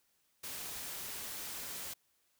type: noise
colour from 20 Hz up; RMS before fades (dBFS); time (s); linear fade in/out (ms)
white; -43; 0.43-1.94; 10
effects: white hiss -75 dBFS RMS until 2.39 s